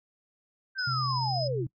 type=linear sweep; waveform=sine; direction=down; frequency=1585 to 282.8 Hz; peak=-29 dBFS; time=0.75-1.67 s; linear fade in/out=50 ms
type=tone with tremolo; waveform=sine; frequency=5060 Hz; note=D#8; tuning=28 cents sharp; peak=-31 dBFS; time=0.78-1.48 s; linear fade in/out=10 ms; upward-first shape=triangle; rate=16 Hz; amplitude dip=30%
type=tone with vibrato; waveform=sine; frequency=129.1 Hz; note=C3; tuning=23 cents flat; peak=-30 dBFS; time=0.87-1.67 s; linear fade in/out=5 ms; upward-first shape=triangle; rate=9.7 Hz; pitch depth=24 cents each way
effects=noise-tail reverb RT60 0.1 s tail -24 dB re dry